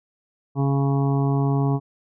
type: harmonic tone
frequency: 138.59 Hz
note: C#3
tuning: in tune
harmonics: 1 / 2 / 3 / 5 / 6 / 7 / 8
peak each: -19 / -25 / -29 / -33 / -35 / -36 / -37 dBFS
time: 0.55-1.8 s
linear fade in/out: 50 ms
effects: none